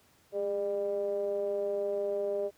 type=ring-modulated tone; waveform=triangle; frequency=98 Hz; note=G2; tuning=in tune; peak=-24 dBFS; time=0.32-2.51 s; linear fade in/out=50 ms; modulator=503 Hz; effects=pink hiss -64 dBFS RMS until 2.57 s + high-pass 60 Hz 12 dB/octave